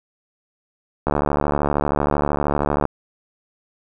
click train, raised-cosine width 1 ms, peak -5 dBFS, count 131, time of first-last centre 1.07-2.853 s, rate 72.9 Hz, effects none

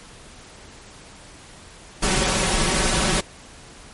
pink noise with comb filter, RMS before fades -20 dBFS, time 2.02-3.21 s, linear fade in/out 10 ms, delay 5.3 ms, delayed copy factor +0.65, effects pink hiss -44 dBFS RMS until 3.93 s + MP3 48 kbps

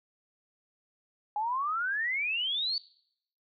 sine exponential sweep, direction up, 818 to 4571 Hz, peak -28 dBFS, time 1.36-2.78 s, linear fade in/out 2 ms, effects noise-tail reverb RT60 0.7 s tail -22 dB re dry

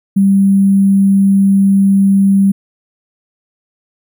sine tone with sample-and-hold, 196 Hz, G3, in tune, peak -6 dBFS, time 0.16-2.52 s, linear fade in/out 10 ms, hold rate 11025 Hz, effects none

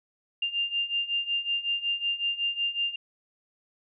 sine beating tone pair, 2794 / 2799.4 Hz, F7 / F7, 0 / +3 cents, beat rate 5.4 Hz, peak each -31 / -28 dBFS, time 0.42-2.96 s, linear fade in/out 5 ms, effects none

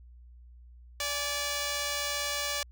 5% pulse tone pair together, 579.7 / 830.6 Hz, D5 / G#5, -23 / 0 cents, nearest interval tritone, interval 623 cents, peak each -19 / -28 dBFS, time 1-2.63 s, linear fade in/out 2 ms, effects added 60 Hz sine -49 dBFS peak until 2.71 s

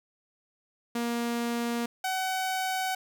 sawtooth tone pair in turn, 236 / 753.2 Hz, A#3 / F#5, +22 / +31 cents, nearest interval octave + minor sixth, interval 2009 cents, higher second, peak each -24 / -24 dBFS, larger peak neither, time 0.95-1.86 / 2.04-2.95 s, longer neither, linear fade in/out 5 ms, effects none

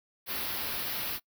white band-stop noise, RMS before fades -34 dBFS, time 0.26-1.2 s, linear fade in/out 50 ms, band 5200 to 11000 Hz, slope 48 dB/octave, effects noise-tail reverb RT60 0.1 s tail -23 dB re dry

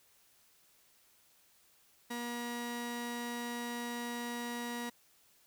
sawtooth tone pair together, 239 / 956 Hz, A#3 / A#5, +43 / +43 cents, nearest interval 2 octaves, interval 2400 cents, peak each -35 / -37 dBFS, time 2.1-4.9 s, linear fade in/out 10 ms, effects white hiss -67 dBFS RMS until 5.46 s

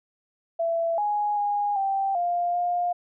sine tone with pitch steps, 668 / 831 / 821 / 782 / 700 / 706 Hz, E5 / G#5 / G#5 / G5 / F5 / F5, +23 / +1 / -20 / -4 / +4 / +19 cents, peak -22 dBFS, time 0.59-2.93 s, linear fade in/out 10 ms, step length 390 ms, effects none

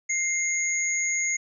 sine tone pair together, 2100 / 6667 Hz, C7 / G#8, +6 / +6 cents, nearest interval octave + minor sixth, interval 2000 cents, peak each -26 dBFS, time 0.09-1.37 s, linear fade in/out 10 ms, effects none

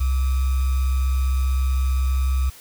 sine tone with sample-and-hold, 65.41 Hz, C2, in tune, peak -17 dBFS, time 0-2.5 s, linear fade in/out 10 ms, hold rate 1225 Hz, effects white hiss -45 dBFS RMS until 2.6 s

